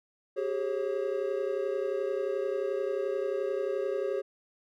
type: tone cluster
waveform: triangle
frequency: 385.4 / 416.8 / 543 Hz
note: G4 / G#4 / C#5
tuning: -29 / +6 / -36 cents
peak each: -31 dBFS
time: 0.36-4.22 s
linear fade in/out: 20 ms
effects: none